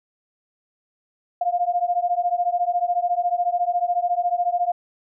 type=beating tone pair; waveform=sine; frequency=698.5 / 712.5 Hz; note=F5 / F5; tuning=0 / +34 cents; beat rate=14 Hz; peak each=-22 dBFS; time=1.41-4.72 s; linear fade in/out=5 ms; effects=none